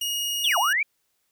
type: tone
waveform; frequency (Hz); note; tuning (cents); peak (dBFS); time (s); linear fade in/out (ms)
sawtooth; 2873; F7; +48; -22; 0.01-0.73; 5
type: linear two-way sweep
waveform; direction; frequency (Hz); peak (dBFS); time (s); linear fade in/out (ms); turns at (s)
sine; down then up; 3660 to 659.3 to 2402; -20; 0.44-0.83; 5; 0.58
type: tone with exponential decay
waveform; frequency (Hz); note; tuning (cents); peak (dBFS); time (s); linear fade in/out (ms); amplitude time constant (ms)
sawtooth; 2488; D#7; -1; -27; 0.51-0.6; 0; 19
effects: white hiss -72 dBFS RMS until 1.31 s